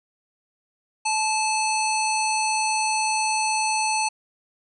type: harmonic tone with a mistuned harmonic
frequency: 871 Hz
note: A5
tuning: 18 cents flat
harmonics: 1 / 3 / 5 / 7 / 9 / 10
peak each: -23 / -27 / -30 / -31 / -36 / -32 dBFS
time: 1.05-4.09 s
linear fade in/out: 10 ms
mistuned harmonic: 10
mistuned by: +27 cents
effects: none